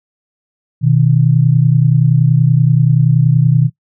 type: tone pair together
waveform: sine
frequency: 125.03 / 155.56 Hz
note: B2 / D#3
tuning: +22 / 0 cents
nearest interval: major third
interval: 378 cents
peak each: -10 dBFS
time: 0.81-3.7 s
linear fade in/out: 50 ms
effects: noise-tail reverb RT60 0.1 s tail -20 dB re dry